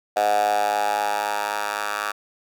10% pulse tone with high-pass filter sweep, 103.83 Hz, G#2, in tune, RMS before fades -23 dBFS, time 0.16-2.12 s, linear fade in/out 10 ms, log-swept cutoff 690 to 1100 Hz, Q 7.1, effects none

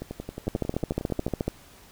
two click trains, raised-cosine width 2 ms, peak -12 / -20 dBFS, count 15 / 15, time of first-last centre 0.48-1.48 / 0.02-1.281 s, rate 14 / 11.1 Hz, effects pink hiss -52 dBFS RMS until 1.91 s

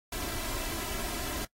pink noise with comb filter, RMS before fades -35 dBFS, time 0.12-1.45 s, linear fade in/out 5 ms, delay 3 ms, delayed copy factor +0.65, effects noise-tail reverb RT60 0.1 s tail -23 dB re dry + AAC 48 kbps

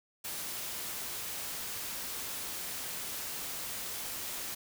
white noise, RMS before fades -39 dBFS, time 0.24-4.55 s, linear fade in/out 10 ms, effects none

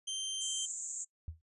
25% pulse tone, 3136 Hz, G7, in tune, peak -32 dBFS, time 0.07-0.66 s, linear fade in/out 10 ms
pink band-pass noise, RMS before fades -41 dBFS, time 0.4-1.05 s, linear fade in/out 20 ms, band 6800 to 7800 Hz, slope 96 dB/octave
sine tone with exponential decay, 81 Hz, E2, 30 cents flat, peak -35 dBFS, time 1.28-1.41 s, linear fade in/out 0 ms, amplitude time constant 28 ms
effects noise-tail reverb RT60 0.1 s tail -21 dB re dry + resampled to 32000 Hz

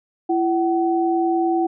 sine tone pair together, 336.3 / 755 Hz, E4 / F#5, +35 / +35 cents, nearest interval octave + major second, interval 1400 cents, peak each -18 / -21 dBFS, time 0.29-1.67 s, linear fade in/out 10 ms, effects none

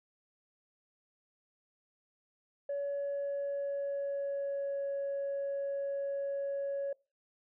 sine tone with pitch glide, 565 to 557.5 Hz, C#5 to C#5, +33 to +10 cents, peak -31 dBFS, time 2.69-6.93 s, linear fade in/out 5 ms, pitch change -23 cents, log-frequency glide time 2.82-4.87 s, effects noise-tail reverb RT60 0.3 s tail -24 dB re dry + tanh soft clip ceiling -30 dBFS

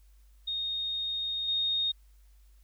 sine tone with level steps, 3707 Hz, A#7, 10 cents flat, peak -30 / -26 dBFS, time 0.47-1.92 s, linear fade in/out 10 ms, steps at 1.48 s, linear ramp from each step 5 ms, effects added 50 Hz sine -55 dBFS peak until 2.63 s + white hiss -71 dBFS RMS until 2.63 s

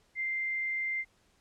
sine tone, 2091 Hz, C7, 2 cents flat, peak -30 dBFS, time 0.15-1.05 s, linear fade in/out 50 ms, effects pink hiss -68 dBFS RMS until 1.4 s + low-pass 9000 Hz 12 dB/octave

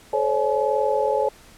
sine tone cluster, 431 / 529 / 570 / 853 Hz, A4 / C5 / C#5 / G#5, -36 / +19 / +48 / +46 cents, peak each -24 dBFS, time 0.13-1.29 s, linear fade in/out 5 ms, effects pink hiss -49 dBFS RMS until 1.57 s + low-pass 12000 Hz 12 dB/octave

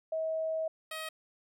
sine / 10% pulse tone pair in turn, 640 / 632.3 Hz, D#5 / D#5, +49 / +28 cents, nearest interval unison, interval 21 cents, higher first, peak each -30 / -29 dBFS, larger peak second, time 0.12-0.68 / 0.91-1.09 s, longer first, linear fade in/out 5 ms, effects none

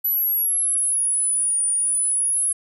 sine linear two-way sweep, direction down then up, 11920 to 9397 to 10830 Hz, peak -18 dBFS, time 0.04-2.53 s, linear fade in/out 10 ms, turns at 1.66 s, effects none

